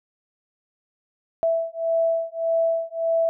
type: beating tone pair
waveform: sine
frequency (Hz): 659.3 / 661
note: E5 / E5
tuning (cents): 0 / +5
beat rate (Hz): 1.7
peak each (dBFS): -23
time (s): 1.43-3.29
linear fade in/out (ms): 0
effects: none